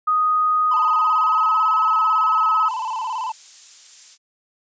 sine tone with pitch glide, 1246 to 1281 Hz, D#6 to E6, +2 to -50 cents, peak -15 dBFS, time 0.07-2.69 s, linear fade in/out 10 ms, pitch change +48 cents, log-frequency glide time 0.74-1.66 s
triangle tone with vibrato, 947 Hz, A#5, 27 cents sharp, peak -21 dBFS, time 0.71-3.32 s, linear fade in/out 5 ms, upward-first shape square, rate 18 Hz, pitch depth 110 cents each way
violet noise, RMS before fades -34 dBFS, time 2.66-4.18 s, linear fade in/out 50 ms
effects resampled to 16000 Hz

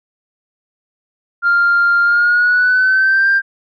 sine tone with pitch glide, 1396.9 to 1586.2 Hz, F6 to G6, 0 to +20 cents, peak -8 dBFS, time 1.42-3.42 s, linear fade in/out 50 ms, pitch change +220 cents, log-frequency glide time 2.03-3.29 s, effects tanh soft clip ceiling -6 dBFS

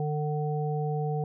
harmonic tone, 150 Hz, D3, 37 cents sharp, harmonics 1 / 3 / 5, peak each -28 / -33 / -35 dBFS, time 0-1.24 s, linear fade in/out 2 ms, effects none

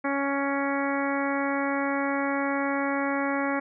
harmonic tone, 278.4 Hz, C#4, 8 cents sharp, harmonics 1 / 2 / 3 / 4 / 5 / 6 / 7 / 8, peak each -28 / -31 / -33 / -34 / -35 / -36 / -36 / -37 dBFS, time 0.04-3.6 s, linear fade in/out 10 ms, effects none

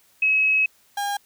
sine / 35% pulse tone pair in turn, 2564 / 809.6 Hz, E7 / G#5, -49 / -44 cents, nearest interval octave + minor sixth, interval 1995 cents, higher first, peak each -16 / -22 dBFS, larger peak first, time 0.22-0.66 / 0.97-1.17 s, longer first, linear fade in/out 5 ms, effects white hiss -59 dBFS RMS until 1.25 s

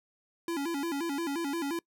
square tone with vibrato, 307.7 Hz, D#4, 19 cents flat, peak -31 dBFS, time 0.48-1.79 s, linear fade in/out 2 ms, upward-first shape square, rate 5.7 Hz, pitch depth 160 cents each way, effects noise-tail reverb RT60 0.1 s tail -24 dB re dry

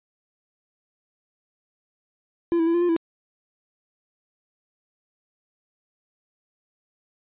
triangle tone with pitch steps, 340.4 / 327.2 / 335 / 346.2 / 351.5 / 330.6 Hz, F4 / E4 / E4 / F4 / F4 / E4, -44 / -13 / +28 / -15 / +11 / +5 cents, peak -16 dBFS, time 2.52-2.964 s, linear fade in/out 0 ms, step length 74 ms, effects resampled to 8000 Hz

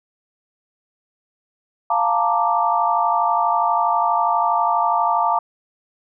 sine chord, Bb major seventh, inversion second, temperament equal, 698.5 / 880 / 932.3 / 1174.7 Hz, F5 / A5 / Bb5 / D6, 0 / 0 / 0 / 0 cents, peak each -21 dBFS, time 1.9-5.39 s, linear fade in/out 5 ms, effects none

